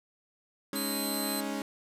sawtooth chord, Ab suspended fourth, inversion none, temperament equal, 207.7 / 277.2 / 311.1 Hz, Ab3 / Db4 / Eb4, 0 / 0 / 0 cents, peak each -33 / -31 / -36 dBFS, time 0.73-1.62 s, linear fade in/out 2 ms
10% pulse tone, 4087 Hz, C8, 41 cents flat, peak -26 dBFS, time 0.75-1.41 s, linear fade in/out 10 ms
effects resampled to 32000 Hz + 9-bit

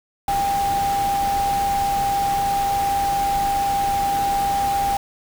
sine tone in noise, 797 Hz, G5, 28 cents sharp, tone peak -18 dBFS, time 0.28-4.97 s, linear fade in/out 2 ms, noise pink, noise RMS -30 dBFS, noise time 0.28-4.97 s, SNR +9 dB, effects none

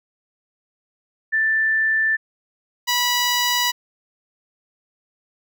sine / 10% pulse tone pair in turn, 1768 / 978 Hz, A6 / B5, +8 / -17 cents, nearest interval minor seventh, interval 1025 cents, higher first, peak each -16 / -9 dBFS, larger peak second, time 1.32-2.17 / 2.87-3.72 s, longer neither, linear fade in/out 20 ms, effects none

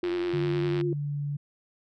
sine tone with vibrato, 349.2 Hz, F4, in tune, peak -26 dBFS, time 0.03-0.93 s, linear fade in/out 2 ms, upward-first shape sine, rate 10 Hz, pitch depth 29 cents each way
click train, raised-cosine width 0.3 ms, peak -21 dBFS, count 71, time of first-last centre 0.04-0.812 s, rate 90.7 Hz
sine tone with pitch glide, 146.83 to 144.22 Hz, D3 to D3, 0 to -31 cents, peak -28 dBFS, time 0.33-1.37 s, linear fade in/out 10 ms, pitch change -31 cents, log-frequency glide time 0.66-1.21 s
effects none

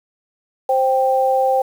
sine tone pair together, 525 / 785.7 Hz, C5 / G5, +6 / +4 cents, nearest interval perfect fifth, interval 698 cents, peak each -16 dBFS, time 0.69-1.62 s, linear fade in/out 5 ms, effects 7-bit

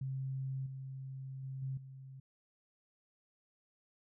sine tone with level steps, 133.3 Hz, C3, 33 cents sharp, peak -36 / -42 / -40 / -36 / -48 dBFS, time 0.01-2.2 s, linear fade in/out 5 ms, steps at 0.66 / 1.43 / 1.62 / 1.77 s, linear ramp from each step 5 ms, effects none

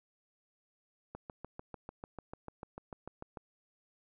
click train, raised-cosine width 1 ms, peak -29 dBFS, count 16, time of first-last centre 1.15-3.372 s, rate 6.75 Hz, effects none

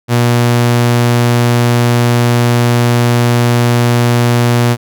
sawtooth tone, 120 Hz, B2, 49 cents flat, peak -4 dBFS, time 0.08-4.77 s, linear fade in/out 50 ms, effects none

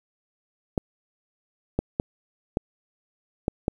clicks, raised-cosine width 2 ms, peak -9 dBFS, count 6, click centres 0.778 / 1.79 / 1.999 / 2.571 / 3.481 / 3.681 s, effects 8-bit

